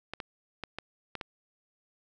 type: clicks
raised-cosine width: 0.3 ms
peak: -20 dBFS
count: 6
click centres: 0.136 / 0.202 / 0.637 / 0.786 / 1.153 / 1.212 s
effects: none